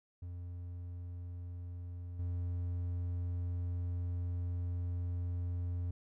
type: tone with level steps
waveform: triangle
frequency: 88 Hz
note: F2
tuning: 14 cents sharp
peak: -39 / -32 dBFS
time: 0.22-5.91 s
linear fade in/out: 5 ms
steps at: 2.19 s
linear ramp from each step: 5 ms
effects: none